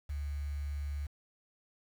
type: tone with quantisation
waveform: sine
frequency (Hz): 72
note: D2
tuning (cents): -34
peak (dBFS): -34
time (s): 0.09-1.07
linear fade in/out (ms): 10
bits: 9
effects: none